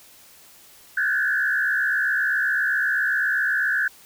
sine tone with frequency modulation, 1605 Hz, G6, 40 cents sharp, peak -19 dBFS, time 0.97-3.88 s, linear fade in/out 5 ms, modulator 67.7 Hz, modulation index 1.9, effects white hiss -50 dBFS RMS until 4.05 s

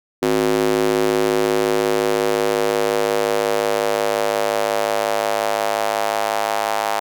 square tone with high-pass filter sweep, 52.8 Hz, G#1, 29 cents sharp, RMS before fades -19 dBFS, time 0.22-7 s, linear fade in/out 10 ms, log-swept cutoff 330 to 760 Hz, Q 2.9, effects none

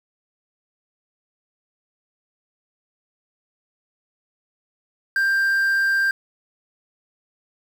triangle tone with quantisation, 1584 Hz, G6, 18 cents sharp, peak -15 dBFS, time 5.16-6.11 s, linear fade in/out 2 ms, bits 7, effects none

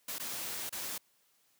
white noise with dropouts, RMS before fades -39 dBFS, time 0.08-0.98 s, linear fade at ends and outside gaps 5 ms, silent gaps 0.184-0.197 / 0.694-0.725 s, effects white hiss -71 dBFS RMS until 1.59 s + high-pass 100 Hz 12 dB/octave

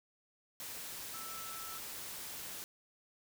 sine tone in noise, 1318.5 Hz, E6, in tune, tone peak -48 dBFS, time 1.14-1.78 s, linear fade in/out 0 ms, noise white, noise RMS -45 dBFS, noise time 0.6-2.64 s, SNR -6 dB, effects none

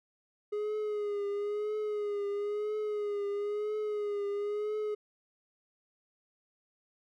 triangle tone with vibrato, 415.3 Hz, G#4, in tune, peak -29 dBFS, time 0.52-4.95 s, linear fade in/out 10 ms, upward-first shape triangle, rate 1 Hz, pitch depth 53 cents each way, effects none

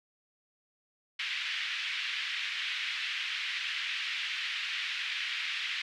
white band-pass noise, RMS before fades -35 dBFS, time 1.19-5.82 s, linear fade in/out 5 ms, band 1800 to 3300 Hz, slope 24 dB/octave, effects none

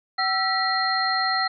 sine tone cluster, 760 / 1330 / 1942 / 4187 Hz, F#5 / E6 / B6 / C8, +46 / +15 / -30 / 0 cents, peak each -26 dBFS, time 0.18-1.48 s, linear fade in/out 10 ms, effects none

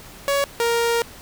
sawtooth tone pair in turn, 561 / 467.3 Hz, C#5 / A#4, +21 / +4 cents, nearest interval minor third, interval 317 cents, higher first, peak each -14 dBFS, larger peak neither, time 0.28-0.44 / 0.6-1.02 s, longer second, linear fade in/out 0 ms, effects pink hiss -42 dBFS RMS until 1.21 s

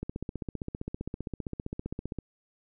click train, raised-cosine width 3 ms, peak -21 dBFS, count 34, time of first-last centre 0.03-2.187 s, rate 15.3 Hz, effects none

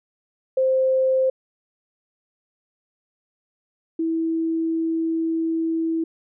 sine tone pair in turn, 523.3 / 326.3 Hz, C5 / E4, 0 / -18 cents, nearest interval minor sixth, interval 818 cents, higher first, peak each -16 / -20 dBFS, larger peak first, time 0.57-1.3 / 3.99-6.04 s, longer second, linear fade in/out 5 ms, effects none

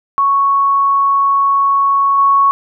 sine tone with level steps, 1108.7 Hz, C#6, in tune, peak -9 / -7 dBFS, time 0.18-2.51 s, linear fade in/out 0 ms, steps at 2.18 s, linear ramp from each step 5 ms, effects none

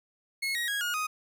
30% pulse tone with pitch steps, 2174 / 1892.6 / 1647.6 / 1434.3 / 1248.6 Hz, C#7 / A#6 / G#6 / F6 / D#6, -34 / +26 / -14 / +46 / +6 cents, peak -26 dBFS, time 0.42-1.07 s, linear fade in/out 10 ms, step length 130 ms, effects none

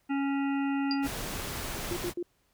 harmonic tone, 277.2 Hz, C#4, in tune, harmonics 1 / 3 / 5 / 7 / 9 / 10, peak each -27 / -37 / -41 / -44 / -46 / -47 dBFS, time 0.09-1.08 s, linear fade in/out 20 ms
sine tone with exponential decay, 4793 Hz, D8, 34 cents sharp, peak -26 dBFS, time 0.91-1.01 s, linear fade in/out 1 ms, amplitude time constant 21 ms
pink noise, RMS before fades -36 dBFS, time 1.02-2.14 s, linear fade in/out 50 ms
sine tone bursts, 349.2 Hz, F4, in tune, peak -30 dBFS, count 3, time 1.91-2.228 s, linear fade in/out 2 ms, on 56 ms, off 75 ms
effects pink hiss -71 dBFS RMS until 2.53 s

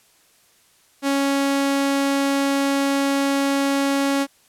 sawtooth tone, 277.2 Hz, C#4, in tune, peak -14 dBFS, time 1.02-4.27 s, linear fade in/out 50 ms, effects white hiss -57 dBFS RMS until 4.48 s + low-pass 12000 Hz 12 dB/octave

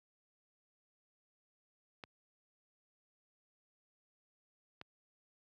clicks, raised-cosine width 0.3 ms, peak -30 dBFS, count 2, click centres 2.038 / 4.814 s, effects high-pass 80 Hz 12 dB/octave

